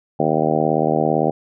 harmonic tone, 77.78 Hz, D#2, in tune, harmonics 2 / 3 / 4 / 5 / 6 / 7 / 8 / 9 / 10, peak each -24 / -24 / -24 / -24 / -24 / -24 / -24 / -24 / -24 dBFS, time 0.19-1.31 s, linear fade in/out 10 ms, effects none

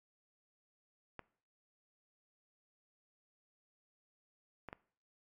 clicks, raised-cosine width 0.5 ms, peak -29 dBFS, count 3, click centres 1.193 / 4.687 / 4.729 s, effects noise-tail reverb RT60 0.5 s tail -21 dB re dry + MP3 64 kbps

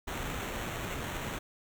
pink noise with sample-and-hold, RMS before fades -37 dBFS, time 0.07-1.39 s, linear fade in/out 10 ms, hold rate 4900 Hz, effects none

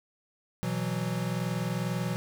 square chord, B suspended fourth, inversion none, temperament equal with one note detuned, 122.9 / 164.81 / 185 Hz, B2 / E3 / F#3, -8 / 0 / 0 cents, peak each -34 dBFS, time 0.63-2.16 s, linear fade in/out 0 ms, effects none

